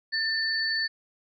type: tone pair together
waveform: sine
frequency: 1785 / 4491 Hz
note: A6 / C#8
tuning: +24 / +22 cents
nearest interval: octave + major third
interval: 1598 cents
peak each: -27 / -28 dBFS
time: 0.12-0.88 s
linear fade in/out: 20 ms
effects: none

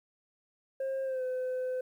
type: tone with pitch glide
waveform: sine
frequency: 534 to 509.9 Hz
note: C5 to C5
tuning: +35 to -45 cents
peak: -28 dBFS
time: 0.8-1.81 s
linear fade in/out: 5 ms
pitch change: -80 cents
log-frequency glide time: 1.04-1.23 s
effects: tanh soft clip ceiling -30 dBFS + 11-bit

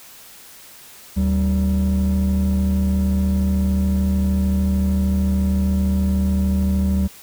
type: tone pair together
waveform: triangle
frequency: 75.3 / 192.45 Hz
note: D2 / G3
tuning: +44 / -32 cents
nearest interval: octave + major third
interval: 1624 cents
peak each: -15 dBFS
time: 1.16-7.08 s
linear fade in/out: 20 ms
effects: tanh soft clip ceiling -11 dBFS + white hiss -43 dBFS RMS until 7.22 s

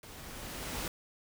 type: noise with level ramp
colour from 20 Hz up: pink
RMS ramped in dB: -50 to -36 dBFS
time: 0.03-0.88 s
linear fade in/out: 2 ms
effects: none

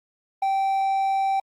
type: tone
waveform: triangle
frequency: 778 Hz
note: G5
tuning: 13 cents flat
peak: -18 dBFS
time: 0.42-1.4 s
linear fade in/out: 5 ms
effects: Opus 32 kbps

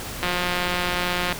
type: click train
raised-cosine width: 0.3 ms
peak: -8 dBFS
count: 196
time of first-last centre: 0.23-1.326 s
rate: 178 Hz
effects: pink hiss -33 dBFS RMS until 1.39 s

